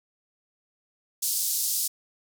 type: band-pass noise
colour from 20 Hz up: white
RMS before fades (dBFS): -27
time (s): 1.22-1.88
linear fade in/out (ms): 10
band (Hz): 4600 to 15000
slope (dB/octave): 24
effects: none